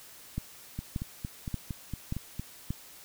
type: two click trains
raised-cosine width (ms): 5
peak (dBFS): -19 / -22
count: 5 / 8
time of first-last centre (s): 0.38-2.706 / 0.79-2.396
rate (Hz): 1.72 / 4.36
effects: white hiss -51 dBFS RMS until 3.04 s